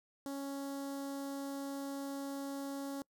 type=tone with notch filter; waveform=sawtooth; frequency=277.2 Hz; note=C#4; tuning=in tune; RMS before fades=-41 dBFS; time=0.26-3.02 s; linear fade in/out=0 ms; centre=2400 Hz; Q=0.67; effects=noise-tail reverb RT60 0.1 s tail -25 dB re dry